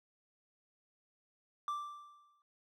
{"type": "tone with exponential decay", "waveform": "triangle", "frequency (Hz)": 1174.7, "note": "D6", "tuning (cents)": 0, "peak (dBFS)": -31, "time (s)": [1.68, 2.42], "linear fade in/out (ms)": 1, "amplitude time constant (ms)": 160, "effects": []}